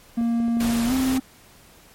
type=tone with pitch glide; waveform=triangle; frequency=233.1 to 261.6 Hz; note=A#3 to C4; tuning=0 to 0 cents; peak=-17 dBFS; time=0.17-1.2 s; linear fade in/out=10 ms; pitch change=+200 cents; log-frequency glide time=0.86-0.93 s
type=clicks; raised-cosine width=2 ms; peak=-25 dBFS; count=4; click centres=0.212 / 0.402 / 0.482 / 0.57 s
type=noise; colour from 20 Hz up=pink; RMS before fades=-30 dBFS; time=0.6-1.18 s; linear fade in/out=5 ms
effects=pink hiss -51 dBFS RMS until 1.94 s + MP3 64 kbps